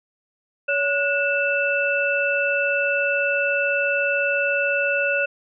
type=tone cluster; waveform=sine; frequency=564 / 1458 / 2650 Hz; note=C#5 / F#6 / E7; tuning=+30 / -26 / +9 cents; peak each=-23 dBFS; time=0.68-5.26 s; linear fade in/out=10 ms; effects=none